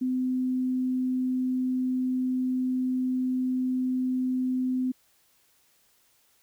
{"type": "tone", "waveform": "sine", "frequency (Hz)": 255.5, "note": "C4", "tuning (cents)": -41, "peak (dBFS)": -24, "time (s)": [0.01, 4.92], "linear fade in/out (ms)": 10, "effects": ["white hiss -65 dBFS RMS until 6.42 s"]}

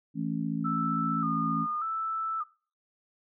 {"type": "chord", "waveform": "sine", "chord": "A major", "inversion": "second", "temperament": "equal with one note detuned", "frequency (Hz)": [164.81, 220, 275.3], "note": ["E3", "A3", "C#4"], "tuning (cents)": [0, 0, -12], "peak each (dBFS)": -33, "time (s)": [0.14, 1.67], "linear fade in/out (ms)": 50}
{"type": "tone with vibrato", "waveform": "sine", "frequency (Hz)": 1269, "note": "D#6", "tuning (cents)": 34, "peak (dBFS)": -29, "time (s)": [0.64, 2.44], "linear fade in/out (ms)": 20, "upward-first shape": "square", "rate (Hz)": 0.85, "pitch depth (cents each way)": 67}
{"effects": ["noise-tail reverb RT60 0.4 s tail -22 dB re dry"]}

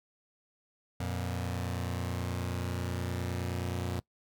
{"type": "tone pair together", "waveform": "sawtooth", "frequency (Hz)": [89.14, 118.9], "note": ["F2", "A#2"], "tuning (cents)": [36, 35], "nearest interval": "perfect fourth", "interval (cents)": 499, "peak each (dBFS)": [-30, -33], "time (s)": [1, 4], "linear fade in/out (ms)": 5, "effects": ["noise-tail reverb RT60 0.1 s tail -22 dB re dry"]}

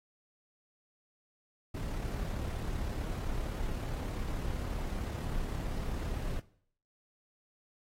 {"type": "noise with amplitude modulation", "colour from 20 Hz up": "brown", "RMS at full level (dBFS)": -34, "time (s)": [1.74, 6.4], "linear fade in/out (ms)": 10, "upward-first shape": "sine", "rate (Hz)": 35.5, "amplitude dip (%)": 35, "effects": ["noise-tail reverb RT60 0.6 s tail -19 dB re dry", "AAC 48 kbps"]}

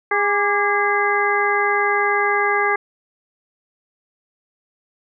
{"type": "harmonic tone with a mistuned harmonic", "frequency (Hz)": 409.4, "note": "G#4", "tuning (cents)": -25, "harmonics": [1, 2, 3, 4, 5], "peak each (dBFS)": [-22, -22, -22, -22, -22], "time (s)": [0.11, 2.76], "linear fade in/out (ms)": 5, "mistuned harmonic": 3, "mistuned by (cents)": -66, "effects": []}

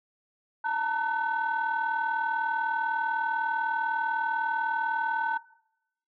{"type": "tone cluster", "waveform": "sine", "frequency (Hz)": [888, 928, 1510], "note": ["A5", "A#5", "F#6"], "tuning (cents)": [16, -8, 35], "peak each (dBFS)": -30, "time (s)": [0.64, 5.38], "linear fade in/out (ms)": 10, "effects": ["noise-tail reverb RT60 0.8 s tail -19 dB re dry", "tanh soft clip ceiling -19 dBFS"]}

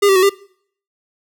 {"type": "tone with pitch steps", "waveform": "square", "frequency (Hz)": [404.9, 387.5, 371.2, 397.8], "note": ["G#4", "G4", "F#4", "G4"], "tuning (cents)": [-44, -20, 6, 25], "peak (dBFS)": -10, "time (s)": [0.02, 0.296], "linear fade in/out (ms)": 10, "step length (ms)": 69, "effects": ["noise-tail reverb RT60 0.6 s tail -23 dB re dry"]}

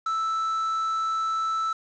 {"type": "tone", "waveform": "triangle", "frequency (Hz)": 1318.5, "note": "E6", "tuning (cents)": 0, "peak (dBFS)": -22, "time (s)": [0.06, 1.73], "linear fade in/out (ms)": 5, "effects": ["resampled to 16000 Hz", "8-bit"]}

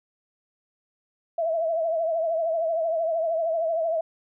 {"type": "tone with vibrato", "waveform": "sine", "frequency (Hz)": 656, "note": "E5", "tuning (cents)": -9, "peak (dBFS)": -22, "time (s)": [1.38, 4.01], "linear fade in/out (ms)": 5, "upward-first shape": "triangle", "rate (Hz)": 13, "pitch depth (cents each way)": 82, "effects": []}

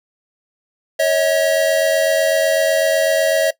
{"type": "tone pair together", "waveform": "square", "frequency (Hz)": [554, 642], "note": ["C#5", "E5"], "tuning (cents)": [-1, -46], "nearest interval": "minor third", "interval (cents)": 255, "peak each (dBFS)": [-18, -16], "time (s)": [0.99, 3.51], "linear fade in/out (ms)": 10, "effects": ["noise-tail reverb RT60 0.1 s tail -19 dB re dry"]}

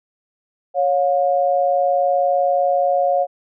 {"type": "tone pair together", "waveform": "sine", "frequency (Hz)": [554.4, 714], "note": ["C#5", "F5"], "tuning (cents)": [0, 38], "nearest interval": "major third", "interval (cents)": 438, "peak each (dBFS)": -17, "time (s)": [0.74, 3.27], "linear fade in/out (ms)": 50, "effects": []}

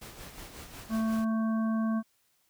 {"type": "noise with tremolo", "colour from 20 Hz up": "pink", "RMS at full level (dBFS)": -44, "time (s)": [0.01, 1.25], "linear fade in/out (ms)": 10, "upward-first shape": "sine", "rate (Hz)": 5.5, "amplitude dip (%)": 50}
{"type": "harmonic tone", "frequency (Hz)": 222.1, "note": "A3", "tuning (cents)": 16, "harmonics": [1, 3, 5, 7], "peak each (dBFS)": [-26, -40, -40, -46], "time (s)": [0.89, 2.03], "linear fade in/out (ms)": 50}
{"effects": ["white hiss -71 dBFS RMS until 2.49 s"]}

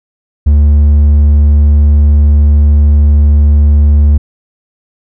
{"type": "tone with hard clipping", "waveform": "sine", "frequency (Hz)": 73.42, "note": "D2", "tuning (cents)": 0, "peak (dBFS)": -4, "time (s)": [0.46, 4.18], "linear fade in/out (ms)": 10, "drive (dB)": 3, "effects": []}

